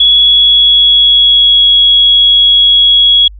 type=tone with pitch glide; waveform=sine; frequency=3368 to 3333 Hz; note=G#7 to G#7; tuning=+24 to +5 cents; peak=-3 dBFS; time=0-3.28 s; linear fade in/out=5 ms; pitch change=-19 cents; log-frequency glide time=0.19-1.65 s; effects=added 50 Hz sine -28 dBFS peak until 3.39 s